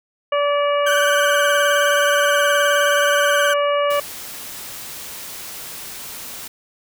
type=harmonic tone; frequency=577 Hz; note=D5; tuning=31 cents flat; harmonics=1 / 2 / 3 / 4 / 5; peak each=-17 / -21 / -31 / -30 / -29 dBFS; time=0.32-4 s; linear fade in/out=5 ms
type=tone with vibrato; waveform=35% pulse; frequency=1529 Hz; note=G6; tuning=44 cents flat; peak=-16 dBFS; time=0.86-3.54 s; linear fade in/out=10 ms; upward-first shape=triangle; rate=19 Hz; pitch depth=72 cents each way
type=noise; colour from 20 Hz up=white; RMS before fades=-33 dBFS; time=3.9-6.48 s; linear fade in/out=5 ms
effects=none